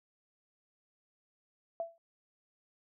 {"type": "tone with exponential decay", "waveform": "sine", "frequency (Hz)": 669, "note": "E5", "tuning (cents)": 25, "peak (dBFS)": -30, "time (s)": [1.8, 1.98], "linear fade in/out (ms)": 1, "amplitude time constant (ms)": 38, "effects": []}